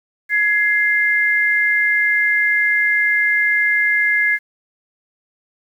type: tone pair together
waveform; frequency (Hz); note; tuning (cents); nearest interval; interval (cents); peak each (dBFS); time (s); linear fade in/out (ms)
sine; 1678.2 / 2093; G#6 / C7; +18 / 0; major third; 382; -16; 0.29-4.39; 50
effects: 8-bit